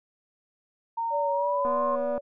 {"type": "tone with pitch glide", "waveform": "sine", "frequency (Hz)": [920, 1056.8], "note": ["A#5", "C6"], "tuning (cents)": [-23, 17], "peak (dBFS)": -26, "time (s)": [0.97, 1.96], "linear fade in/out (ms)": 10, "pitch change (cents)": 240, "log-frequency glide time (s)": [1.26, 1.84]}
{"type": "tone with vibrato", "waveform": "sine", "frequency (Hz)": 571, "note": "D5", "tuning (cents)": -49, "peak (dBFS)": -26, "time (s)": [1.1, 2.21], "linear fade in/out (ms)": 50, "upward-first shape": "sine", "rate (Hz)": 3.2, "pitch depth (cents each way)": 25}
{"type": "click train", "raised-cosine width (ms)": 1, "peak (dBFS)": -23, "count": 130, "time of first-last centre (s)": [1.65, 2.179], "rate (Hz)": 244}
{"effects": []}